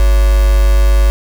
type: tone with quantisation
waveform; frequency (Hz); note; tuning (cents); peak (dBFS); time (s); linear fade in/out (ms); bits
sine; 50.6; G#1; -44; -6; 0-1.1; 0; 3
effects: none